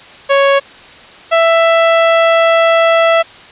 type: tone pair in turn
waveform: sawtooth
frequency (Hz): 554.4 / 662.2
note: C#5 / E5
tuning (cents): 0 / +8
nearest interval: minor third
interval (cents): 308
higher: second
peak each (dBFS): -3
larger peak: neither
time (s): 0.29-0.6 / 1.31-3.23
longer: second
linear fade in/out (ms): 20
effects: white hiss -36 dBFS RMS until 3.51 s + resampled to 8000 Hz